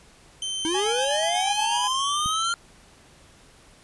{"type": "tone with pitch glide", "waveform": "sawtooth", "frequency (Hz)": [3100, 3122], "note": ["G7", "G7"], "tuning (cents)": [-20, -8], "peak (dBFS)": -24, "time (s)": [0.42, 2.53], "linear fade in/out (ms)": 2, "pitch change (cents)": 12, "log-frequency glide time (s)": [1.67, 1.8]}
{"type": "linear sweep", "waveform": "square", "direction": "up", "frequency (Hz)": [311.1, 1400], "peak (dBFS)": -25, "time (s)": [0.65, 2.54], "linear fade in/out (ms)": 0}
{"type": "tone with tremolo", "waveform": "40% pulse", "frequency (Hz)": 830.6, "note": "G#5", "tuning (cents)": 0, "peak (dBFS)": -25, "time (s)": [0.74, 1.88], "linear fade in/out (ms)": 10, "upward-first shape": "square", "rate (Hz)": 8.2, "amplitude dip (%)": 35}
{"type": "click", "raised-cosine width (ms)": 5, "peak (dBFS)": -22, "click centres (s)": 2.26}
{"effects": ["pink hiss -53 dBFS RMS until 3.83 s", "resampled to 24000 Hz"]}